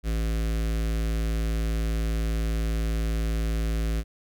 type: tone with notch filter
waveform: square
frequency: 55 Hz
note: A1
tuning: in tune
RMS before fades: -26 dBFS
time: 0.03-4.04 s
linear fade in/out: 50 ms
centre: 900 Hz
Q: 1.4
effects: none